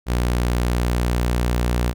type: tone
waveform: sawtooth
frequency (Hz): 60.2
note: B1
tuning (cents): -44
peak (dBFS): -14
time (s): 0.06-1.94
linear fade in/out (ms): 50
effects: none